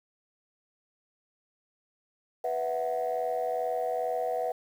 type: chord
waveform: sine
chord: B suspended fourth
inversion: none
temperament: just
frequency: 493.9 / 658.5 / 740.8 Hz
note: B4 / E5 / F#5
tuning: 0 / -2 / +2 cents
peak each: -31 dBFS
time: 2.44-4.52 s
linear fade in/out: 5 ms
effects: tanh soft clip ceiling -21 dBFS + 9-bit

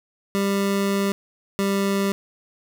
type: tone pair in turn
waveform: 25% pulse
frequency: 198.3 / 197.58 Hz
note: G3 / G3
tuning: +20 / +14 cents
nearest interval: unison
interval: 6 cents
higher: first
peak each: -16 dBFS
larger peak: neither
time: 0.35-1.12 / 1.59-2.12 s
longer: first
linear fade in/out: 0 ms
effects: none

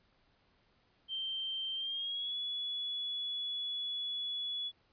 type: tone with pitch glide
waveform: sine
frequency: 3136 to 3400 Hz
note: G7 to G#7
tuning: 0 to +40 cents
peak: -35 dBFS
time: 1.08-4.72 s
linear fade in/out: 50 ms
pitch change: +140 cents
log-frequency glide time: 1.75-2.36 s
effects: pink hiss -71 dBFS RMS until 4.92 s + resampled to 11025 Hz

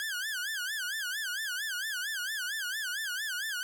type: tone with vibrato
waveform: sawtooth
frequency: 1599 Hz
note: G6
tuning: 34 cents sharp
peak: -29 dBFS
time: 0-3.63 s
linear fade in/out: 0 ms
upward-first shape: sine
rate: 4.4 Hz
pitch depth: 190 cents each way
effects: none

